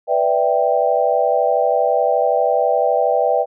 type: chord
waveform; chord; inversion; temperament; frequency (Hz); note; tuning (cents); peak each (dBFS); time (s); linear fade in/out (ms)
sine; E minor seventh; second; equal; 493.9 / 587.3 / 659.3 / 784; B4 / D5 / E5 / G5; 0 / 0 / 0 / 0; -19; 0.07-3.46; 50
effects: none